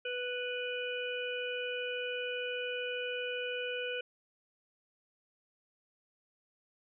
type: harmonic tone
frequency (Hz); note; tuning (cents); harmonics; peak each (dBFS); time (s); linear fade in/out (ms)
493.9; B4; 0; 1 / 3 / 5 / 6; -37 / -41 / -41 / -42; 0.05-4.01; 5
effects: none